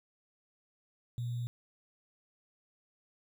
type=tone with sample-and-hold; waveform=sine; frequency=120 Hz; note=B2; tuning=49 cents flat; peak=-33 dBFS; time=1.18-1.47 s; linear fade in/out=0 ms; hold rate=3675 Hz; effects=none